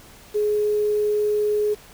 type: tone with quantisation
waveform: sine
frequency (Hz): 419.9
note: G#4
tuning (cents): +19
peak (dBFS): -18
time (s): 0.34-1.75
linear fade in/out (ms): 20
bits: 7
effects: pink hiss -47 dBFS RMS until 1.93 s